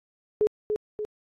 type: tone with echo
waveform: sine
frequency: 423.6 Hz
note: G#4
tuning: 34 cents sharp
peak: -18 dBFS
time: 0.41-0.47 s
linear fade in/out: 0 ms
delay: 290 ms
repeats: 2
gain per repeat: -5 dB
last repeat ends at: 1.05 s
effects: AAC 32 kbps